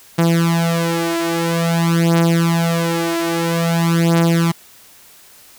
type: beating tone pair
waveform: sawtooth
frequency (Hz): 167.2 / 167.7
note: E3 / E3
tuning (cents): +25 / +30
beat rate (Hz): 0.5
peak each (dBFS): -13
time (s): 0.18-4.52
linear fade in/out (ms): 10
effects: white hiss -45 dBFS RMS until 5.58 s